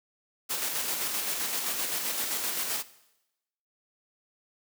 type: noise with tremolo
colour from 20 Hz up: white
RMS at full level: -30 dBFS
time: 0.49-2.83 s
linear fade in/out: 20 ms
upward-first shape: square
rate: 7.7 Hz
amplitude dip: 30%
effects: noise-tail reverb RT60 0.9 s tail -17 dB re dry + high-pass 200 Hz 12 dB/octave